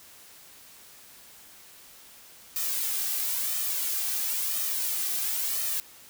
blue noise with flanger, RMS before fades -29 dBFS, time 2.56-5.8 s, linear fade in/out 0 ms, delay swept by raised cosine 1.6 to 2.58 ms, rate 0.98 Hz, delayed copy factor +0.6, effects white hiss -51 dBFS RMS until 6.09 s

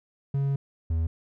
triangle tone pair in turn, 138.59 / 81.43 Hz, C#3 / E2, 0 / -21 cents, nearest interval major sixth, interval 921 cents, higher first, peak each -21 dBFS, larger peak neither, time 0.34-0.56 / 0.9-1.07 s, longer first, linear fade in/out 5 ms, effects none

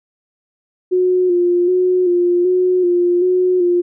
sine tone with vibrato, 358.7 Hz, F4, 46 cents sharp, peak -11 dBFS, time 0.91-3.82 s, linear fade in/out 20 ms, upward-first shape square, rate 1.3 Hz, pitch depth 32 cents each way, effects none

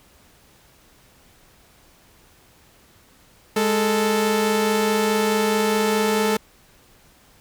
sawtooth tone pair together, 208.1 / 440.9 Hz, G#3 / A4, +4 / +4 cents, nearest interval octave + minor second, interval 1300 cents, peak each -18 / -16 dBFS, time 3.56-6.37 s, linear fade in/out 5 ms, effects pink hiss -54 dBFS RMS until 7.4 s

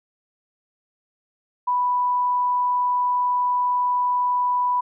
sine tone, 987.8 Hz, B5, in tune, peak -18 dBFS, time 1.67-4.81 s, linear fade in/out 10 ms, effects none

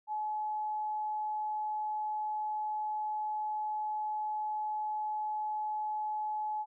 sine tone, 853 Hz, G#5, 46 cents sharp, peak -32 dBFS, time 0.07-6.66 s, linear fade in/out 50 ms, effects none

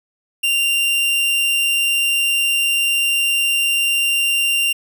45% pulse tone, 2781 Hz, F7, 8 cents flat, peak -15 dBFS, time 0.43-4.73 s, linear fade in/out 10 ms, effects none

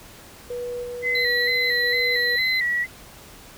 sine tone with tremolo, 487.2 Hz, B4, 24 cents flat, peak -27 dBFS, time 0.5-2.36 s, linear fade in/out 5 ms, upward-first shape square, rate 1.5 Hz, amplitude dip 25%
sine tone with vibrato, 1986 Hz, B6, 9 cents sharp, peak -20 dBFS, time 1.02-2.87 s, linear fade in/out 50 ms, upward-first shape square, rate 2.2 Hz, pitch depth 48 cents each way
triangle tone, 4052 Hz, B7, 44 cents sharp, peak -24 dBFS, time 1.15-2.6 s, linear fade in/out 2 ms
effects pink hiss -45 dBFS RMS until 3.57 s

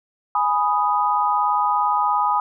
sine chord, G# minor, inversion none, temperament equal, 830.6 / 987.8 / 1244.5 Hz, G#5 / B5 / D#6, 0 / 0 / 0 cents, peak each -21 dBFS, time 0.35-2.4 s, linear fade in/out 2 ms, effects none

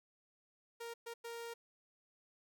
sawtooth tone bursts at uneven times, 466.2 Hz, A#4, in tune, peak -40 dBFS, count 3, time 0.8-0.94 / 1.06-1.14 / 1.24-1.54 s, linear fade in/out 10 ms, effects none

